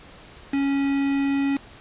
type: tone with quantisation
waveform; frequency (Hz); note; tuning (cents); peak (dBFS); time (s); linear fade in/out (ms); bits
triangle; 277.2; C#4; 0; -18; 0.53-1.57; 5; 5
effects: pink hiss -46 dBFS RMS until 1.8 s + resampled to 8000 Hz